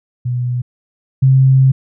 sine tone pair in turn, 123.47 / 132.74 Hz, B2 / C3, 0 / +25 cents, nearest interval minor second, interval 125 cents, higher second, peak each -15 / -6 dBFS, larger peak second, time 0.25-0.62 / 1.22-1.72 s, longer second, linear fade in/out 10 ms, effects none

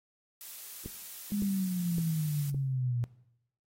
blue noise, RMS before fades -44 dBFS, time 0.41-2.5 s, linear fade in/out 0 ms
click train, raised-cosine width 3 ms, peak -27 dBFS, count 4, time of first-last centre 0.86-2.545 s, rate 1.78 Hz
sine exponential sweep, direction down, 207.9 to 118.3 Hz, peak -28 dBFS, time 1.32-3.04 s, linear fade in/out 0 ms
effects noise-tail reverb RT60 0.8 s tail -19 dB re dry + AAC 48 kbps

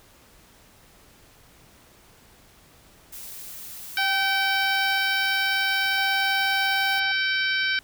blue noise, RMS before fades -39 dBFS, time 3.12-7 s, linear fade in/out 10 ms
harmonic tone, 770 Hz, G5, 31 cents flat, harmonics 2 / 3 / 4 / 5 / 6 / 7, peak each -24 / -28 / -30 / -32 / -34 / -35 dBFS, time 3.97-7.79 s, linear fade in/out 2 ms
sine tone with tremolo, 784 Hz, G5, in tune, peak -27 dBFS, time 3.98-7.12 s, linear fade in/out 5 ms, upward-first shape square, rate 0.5 Hz, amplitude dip 40%
effects pink hiss -54 dBFS RMS until 7.83 s

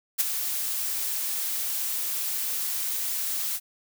blue noise with ADSR envelope, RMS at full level -20 dBFS, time 0.18-3.6 s, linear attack 27 ms, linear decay 14 ms, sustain -9 dB, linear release 48 ms, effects none

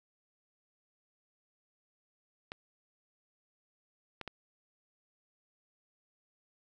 clicks, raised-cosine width 0.3 ms, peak -24 dBFS, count 3, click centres 2.519 / 4.213 / 4.277 s, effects none

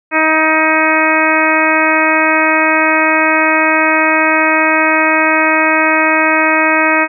harmonic tone, 315.1 Hz, D#4, 22 cents sharp, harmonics 1 / 2 / 3 / 4 / 5 / 6 / 7 / 8, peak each -17 / -17 / -17 / -17 / -17 / -17 / -17 / -17 dBFS, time 0.11-7.08 s, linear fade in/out 50 ms, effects none

